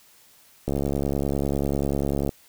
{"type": "click train", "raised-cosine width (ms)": 2, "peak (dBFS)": -12, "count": 114, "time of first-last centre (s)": [0.68, 2.292], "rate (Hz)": 70.1, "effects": ["white hiss -55 dBFS RMS until 2.48 s"]}